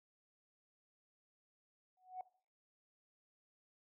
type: tone with exponential growth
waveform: sine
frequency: 740 Hz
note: F#5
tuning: in tune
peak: -38 dBFS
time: 1.97-2.21 s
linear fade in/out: 2 ms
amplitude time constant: 51 ms
effects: noise-tail reverb RT60 0.5 s tail -20 dB re dry + tanh soft clip ceiling -36 dBFS